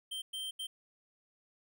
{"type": "tone bursts at uneven times", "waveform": "square", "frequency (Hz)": 3136, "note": "G7", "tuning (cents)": 0, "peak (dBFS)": -38, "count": 3, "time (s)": [[0.11, 0.22], [0.33, 0.51], [0.59, 0.67]], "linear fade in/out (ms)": 10, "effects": []}